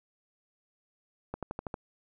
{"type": "accelerating click train", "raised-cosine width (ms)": 1, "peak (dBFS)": -21, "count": 6, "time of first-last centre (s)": [1.34, 1.742], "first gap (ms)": 87, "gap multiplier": 0.96, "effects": []}